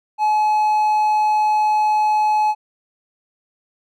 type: tone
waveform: triangle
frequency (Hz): 852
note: G#5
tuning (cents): +44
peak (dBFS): -12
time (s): 0.18-2.55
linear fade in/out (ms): 50
effects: none